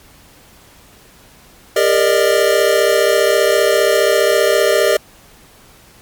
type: chord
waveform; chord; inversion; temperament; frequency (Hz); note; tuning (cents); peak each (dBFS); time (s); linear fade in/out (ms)
square; Eb major seventh; first; equal with one note detuned; 402.1 / 466.2 / 587.3 / 622.3; G4 / Bb4 / D5 / Eb5; +44 / 0 / 0 / 0; -17; 1.76-4.97; 5
effects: pink hiss -45 dBFS RMS until 6.01 s + MP3 96 kbps